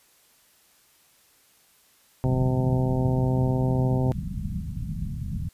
harmonic tone, 128.6 Hz, C3, 30 cents flat, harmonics 1 / 2 / 3 / 4 / 5 / 6 / 7, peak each -22 / -28 / -32 / -34 / -36 / -38 / -39 dBFS, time 2.24-4.12 s, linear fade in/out 0 ms
white low-pass noise, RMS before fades -31 dBFS, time 2.25-5.49 s, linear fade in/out 5 ms, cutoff 200 Hz, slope 48 dB/octave
effects white hiss -60 dBFS RMS until 5.53 s + resampled to 32000 Hz

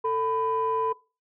sine tone pair together, 445.1 / 1000 Hz, A4 / B5, +20 / +21 cents, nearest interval octave + major second, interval 1401 cents, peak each -25 dBFS, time 0.04-0.93 s, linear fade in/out 10 ms, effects noise-tail reverb RT60 0.3 s tail -21 dB re dry + tanh soft clip ceiling -17 dBFS

